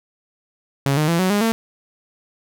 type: tone with pitch steps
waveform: sawtooth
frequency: 138.5 / 152.79 / 168.55 / 185.95 / 205.1 / 226.3 Hz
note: C#3 / D#3 / E3 / F#3 / G#3 / A3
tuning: -1 / -31 / +39 / +9 / -21 / +49 cents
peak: -12 dBFS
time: 0.86-1.52 s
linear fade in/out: 0 ms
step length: 110 ms
effects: none